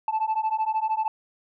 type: beating tone pair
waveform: sine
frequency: 869 / 882 Hz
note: A5 / A5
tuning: -22 / +4 cents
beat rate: 13 Hz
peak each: -24 dBFS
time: 0.08-1.08 s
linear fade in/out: 2 ms
effects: tanh soft clip ceiling -19 dBFS